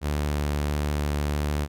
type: tone with vibrato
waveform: sawtooth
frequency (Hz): 73.5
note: D2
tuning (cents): +2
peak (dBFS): -20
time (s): 0.01-1.68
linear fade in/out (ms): 50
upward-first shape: sine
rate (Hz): 1.5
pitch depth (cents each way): 9
effects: none